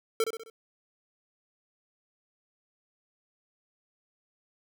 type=tone with echo; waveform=square; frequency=450.1 Hz; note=A4; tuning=39 cents sharp; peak=-24 dBFS; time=0.2-0.24 s; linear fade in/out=2 ms; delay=65 ms; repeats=4; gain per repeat=-6 dB; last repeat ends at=0.5 s; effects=none